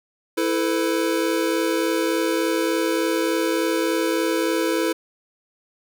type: chord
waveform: square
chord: E suspended fourth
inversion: none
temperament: equal with one note detuned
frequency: 329.6 / 440 / 503.4 Hz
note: E4 / A4 / B4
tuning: 0 / 0 / +33 cents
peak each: -23 / -26 / -26 dBFS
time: 0.37-4.93 s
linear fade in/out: 10 ms
effects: none